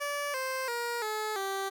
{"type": "tone with pitch steps", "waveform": "15% pulse", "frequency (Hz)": [577, 523, 474.1, 429.8, 389.6], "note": ["D5", "C5", "A#4", "A4", "G4"], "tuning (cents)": [-31, -1, 29, -41, -11], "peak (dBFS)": -25, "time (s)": [0, 1.7], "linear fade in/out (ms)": 20, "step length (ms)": 340, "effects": []}